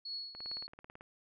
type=tone with tremolo; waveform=sine; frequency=4362 Hz; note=C#8; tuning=29 cents flat; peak=-37 dBFS; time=0.05-0.67 s; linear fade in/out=5 ms; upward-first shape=triangle; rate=2.6 Hz; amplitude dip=80%
type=click train; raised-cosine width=0.5 ms; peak=-35 dBFS; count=13; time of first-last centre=0.35-1.009 s; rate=18.2 Hz
effects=none